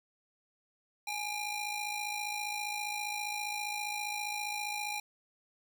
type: ring-modulated tone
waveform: sawtooth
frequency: 1611 Hz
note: G6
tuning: 47 cents sharp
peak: -28 dBFS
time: 1.07-5 s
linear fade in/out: 5 ms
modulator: 778 Hz
effects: none